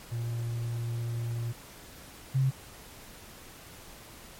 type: tone pair in turn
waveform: triangle / sine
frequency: 117.1 / 133.17 Hz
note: A#2 / C3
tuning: +8 / +31 cents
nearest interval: major second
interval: 223 cents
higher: second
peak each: -28 / -22 dBFS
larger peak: second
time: 0.11-1.53 / 2.34-2.51 s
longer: first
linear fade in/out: 20 ms
effects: pink hiss -49 dBFS RMS until 4.39 s + MP3 64 kbps